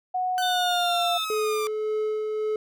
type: tone with pitch glide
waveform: sine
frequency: 736 to 700.3 Hz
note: F#5 to F5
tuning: -9 to +5 cents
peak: -23 dBFS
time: 0.14-1.18 s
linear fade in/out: 10 ms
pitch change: -86 cents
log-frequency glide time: 0.34-0.94 s
type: linear sweep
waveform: sawtooth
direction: down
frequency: 1517 to 1174.7 Hz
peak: -25 dBFS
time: 0.38-1.67 s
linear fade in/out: 0 ms
type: tone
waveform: sine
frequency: 3609 Hz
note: A7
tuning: 43 cents sharp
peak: -27 dBFS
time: 0.42-1.25 s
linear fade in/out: 10 ms
type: tone with tremolo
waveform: triangle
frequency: 430 Hz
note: A4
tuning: 40 cents flat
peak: -21 dBFS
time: 1.3-2.56 s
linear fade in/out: 2 ms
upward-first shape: sine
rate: 1.8 Hz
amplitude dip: 30%
effects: none